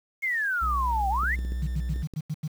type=exponential two-way sweep; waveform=sine; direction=down then up; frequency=2184 to 758 to 2184 Hz; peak=-24 dBFS; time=0.22-1.36 s; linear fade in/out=20 ms; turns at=1.09 s
type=tone with vibrato; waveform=triangle; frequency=61.74 Hz; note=B1; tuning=in tune; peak=-25 dBFS; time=0.61-2.04 s; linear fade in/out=20 ms; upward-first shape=sine; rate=3.1 Hz; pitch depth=12 cents each way
type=clicks; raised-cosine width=3 ms; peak=-27 dBFS; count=6; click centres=1.234 / 1.39 / 1.45 / 1.521 / 1.961 / 2.137 s
type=tone bursts; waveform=sine; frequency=153.8 Hz; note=D#3; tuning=20 cents flat; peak=-26 dBFS; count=7; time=1.62-2.479 s; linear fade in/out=10 ms; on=49 ms; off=86 ms
effects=8-bit